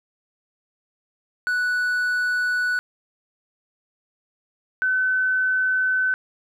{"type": "tone pair in turn", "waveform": ["triangle", "sine"], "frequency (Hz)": [1480, 1516.3], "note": ["F#6", "F#6"], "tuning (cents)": [0, 42], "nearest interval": "unison", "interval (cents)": 42, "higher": "second", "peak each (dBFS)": -18, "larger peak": "neither", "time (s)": [[1.47, 2.79], [4.82, 6.14]], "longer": "neither", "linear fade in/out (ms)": 0, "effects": []}